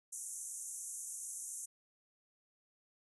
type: band-pass noise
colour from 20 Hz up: white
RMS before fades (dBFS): -45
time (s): 0.12-1.66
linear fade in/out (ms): 10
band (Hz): 6100 to 11000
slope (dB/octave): 96
effects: none